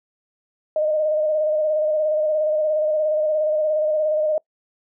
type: tone with vibrato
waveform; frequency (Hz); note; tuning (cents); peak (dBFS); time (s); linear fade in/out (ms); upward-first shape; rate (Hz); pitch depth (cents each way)
sine; 615; D#5; -20; -17; 0.76-4.38; 2; square; 17; 27
effects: noise-tail reverb RT60 0.1 s tail -24 dB re dry